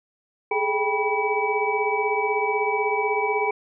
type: tone cluster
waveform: sine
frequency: 413 / 429.1 / 789 / 976 / 2288 Hz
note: G#4 / A4 / G5 / B5 / D7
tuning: -10 / -43 / +11 / -21 / -46 cents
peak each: -28 / -26 / -27 / -27 / -27 dBFS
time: 0.51-3.51 s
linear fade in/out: 5 ms
effects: none